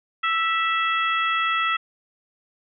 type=harmonic tone with a mistuned harmonic; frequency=661 Hz; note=E5; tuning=5 cents sharp; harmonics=2 / 3 / 4 / 5; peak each=-22 / -26 / -28 / -30 dBFS; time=0.23-1.77 s; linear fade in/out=10 ms; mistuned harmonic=3; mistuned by=-23 cents; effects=none